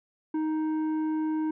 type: tone with tanh clipping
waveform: sine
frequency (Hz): 312.2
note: D#4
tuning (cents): +6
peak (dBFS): -27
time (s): 0.34-1.51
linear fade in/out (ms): 5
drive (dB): 8
effects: none